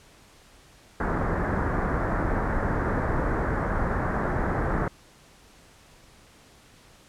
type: low-pass noise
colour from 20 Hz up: pink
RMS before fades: -26 dBFS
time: 1-4.88 s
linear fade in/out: 2 ms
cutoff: 1800 Hz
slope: 48 dB/octave
effects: pink hiss -54 dBFS RMS until 7.08 s + low-pass 10000 Hz 12 dB/octave